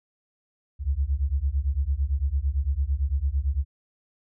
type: beating tone pair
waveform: sine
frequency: 65.1 / 74 Hz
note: C2 / D2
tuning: -8 / +14 cents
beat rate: 8.9 Hz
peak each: -25 dBFS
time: 0.79-3.65 s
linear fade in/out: 50 ms
effects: none